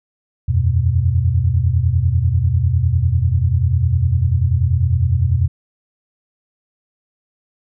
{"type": "chord", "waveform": "sine", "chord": "E suspended second", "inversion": "none", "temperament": "equal", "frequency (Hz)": [82.41, 92.5, 123.47], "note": ["E2", "F#2", "B2"], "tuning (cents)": [0, 0, 0], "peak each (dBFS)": -17, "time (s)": [0.48, 5.48], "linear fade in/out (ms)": 10, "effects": []}